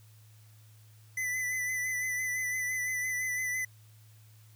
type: tone with vibrato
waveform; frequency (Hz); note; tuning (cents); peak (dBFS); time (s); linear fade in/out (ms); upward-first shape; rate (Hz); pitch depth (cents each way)
square; 2004; B6; +25; -31; 1.17-3.65; 5; sine; 5.9; 30
effects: added 108 Hz sine -54 dBFS peak until 4.55 s + white hiss -64 dBFS RMS until 4.55 s